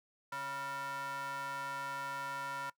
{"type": "ring-modulated tone", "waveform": "square", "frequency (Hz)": 207.7, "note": "G#3", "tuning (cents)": 0, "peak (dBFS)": -36, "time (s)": [0.32, 2.7], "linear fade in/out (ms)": 5, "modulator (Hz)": 1180, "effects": ["noise-tail reverb RT60 0.1 s tail -20 dB re dry"]}